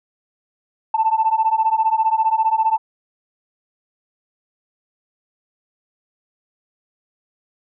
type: beating tone pair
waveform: sine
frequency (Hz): 878 / 893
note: A5 / A5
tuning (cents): -4 / +25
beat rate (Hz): 15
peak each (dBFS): -17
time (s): 0.94-2.78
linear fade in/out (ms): 5
effects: tanh soft clip ceiling -7 dBFS